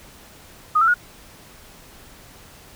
sine tone with pitch steps, 1242 / 1338.9 / 1443.3 Hz, D#6 / E6 / F#6, -3 / +27 / -43 cents, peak -13 dBFS, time 0.75-0.942 s, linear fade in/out 10 ms, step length 64 ms, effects pink hiss -46 dBFS RMS until 2.75 s

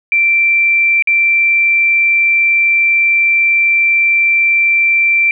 sine tone with dropouts, 2349 Hz, D7, in tune, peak -8 dBFS, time 0.12-5.31 s, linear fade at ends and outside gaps 1 ms, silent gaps 1.024-1.073 s, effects none

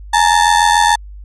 35% pulse ring-modulated tone, 886 Hz, A5, 12 cents sharp, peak -4 dBFS, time 0.13-0.96 s, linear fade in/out 10 ms, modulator 43.5 Hz, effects added 50 Hz sine -30 dBFS peak until 1.24 s + resampled to 24000 Hz

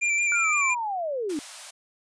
square tone with vibrato, 2366 Hz, D7, 12 cents sharp, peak -22 dBFS, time 0.01-0.75 s, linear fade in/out 20 ms, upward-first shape square, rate 5.8 Hz, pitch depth 22 cents each way
sine linear sweep, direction down, 1448 to 273.8 Hz, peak -26 dBFS, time 0.32-1.39 s, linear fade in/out 0 ms
white high-pass noise, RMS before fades -40 dBFS, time 1.29-1.71 s, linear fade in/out 10 ms, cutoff 550 Hz, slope 96 dB/octave
effects resampled to 22050 Hz

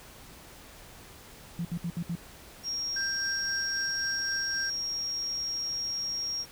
sine tone bursts, 170.3 Hz, F3, 43 cents flat, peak -29 dBFS, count 5, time 1.59-2.153 s, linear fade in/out 2 ms, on 59 ms, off 67 ms
sine tone, 5588 Hz, F8, in tune, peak -30 dBFS, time 2.63-6.46 s, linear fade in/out 50 ms
triangle tone with tremolo, 1583 Hz, G6, 17 cents sharp, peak -29 dBFS, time 2.96-4.7 s, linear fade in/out 5 ms, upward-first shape sine, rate 3.8 Hz, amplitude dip 30%
effects pink hiss -50 dBFS RMS until 6.51 s

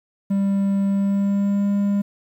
triangle tone with pitch glide, 197.4 to 201.5 Hz, G3 to G3, +12 to +48 cents, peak -15 dBFS, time 0.3-2.02 s, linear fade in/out 10 ms, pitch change +36 cents, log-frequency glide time 0.88-1.68 s, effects 9-bit

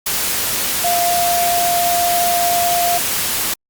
sine tone in noise, 698.5 Hz, F5, in tune, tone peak -15 dBFS, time 0.84-2.98 s, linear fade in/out 5 ms, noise white, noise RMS -19 dBFS, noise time 0.06-3.54 s, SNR +1 dB, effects Opus 48 kbps

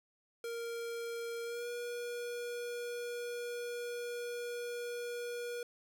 square tone with pitch glide, 466.2 to 480.1 Hz, A#4 to B4, 0 to -49 cents, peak -39 dBFS, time 0.44-5.63 s, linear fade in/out 2 ms, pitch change +51 cents, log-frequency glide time 1.44-1.68 s, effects none

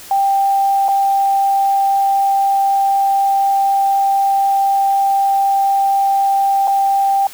sine tone with dropouts, 788 Hz, G5, 9 cents sharp, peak -11 dBFS, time 0.11-7.27 s, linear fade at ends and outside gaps 2 ms, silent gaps 0.883-0.887 / 6.674-6.678 s, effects white hiss -36 dBFS RMS until 7.33 s

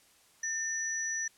sine tone pair together, 1800 / 5892 Hz, A6 / F#8, +39 / -8 cents, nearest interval octave + major sixth, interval 2053 cents, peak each -35 / -33 dBFS, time 0.43-1.28 s, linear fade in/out 5 ms, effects white hiss -63 dBFS RMS until 1.37 s + low-pass 11000 Hz 12 dB/octave

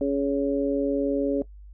harmonic tone, 139.8 Hz, C#3, 15 cents sharp, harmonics 2 / 3 / 4, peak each -24 / -27 / -27 dBFS, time 0.01-1.42 s, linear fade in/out 2 ms, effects noise-tail reverb RT60 0.1 s tail -18 dB re dry + added 50 Hz sine -42 dBFS peak until 1.73 s

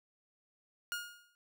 sawtooth tone with exponential decay, 1428 Hz, F6, 38 cents sharp, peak -30 dBFS, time 0.92-1.35 s, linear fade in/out 0 ms, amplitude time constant 93 ms, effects none

